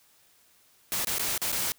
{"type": "noise with dropouts", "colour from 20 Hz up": "white", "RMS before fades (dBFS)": -29, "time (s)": [0.92, 1.72], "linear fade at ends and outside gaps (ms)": 0, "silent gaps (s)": [[1.047, 1.071], [1.183, 1.195], [1.378, 1.417], [1.518, 1.526]], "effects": ["white hiss -62 dBFS RMS until 1.78 s"]}